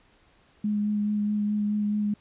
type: tone with vibrato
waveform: sine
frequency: 208.6 Hz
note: G#3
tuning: 8 cents sharp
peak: -23 dBFS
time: 0.64-2.14 s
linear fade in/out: 5 ms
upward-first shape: sine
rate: 4.7 Hz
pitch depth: 14 cents each way
effects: pink hiss -61 dBFS RMS until 2.2 s + resampled to 8000 Hz